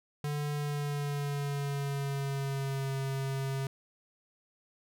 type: tone with pitch glide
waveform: square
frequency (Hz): 146.83 to 135.42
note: D3 to C#3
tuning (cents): 0 to -40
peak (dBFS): -32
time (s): 0.24-3.67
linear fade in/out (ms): 2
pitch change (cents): -140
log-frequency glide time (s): 0.53-2.94
effects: none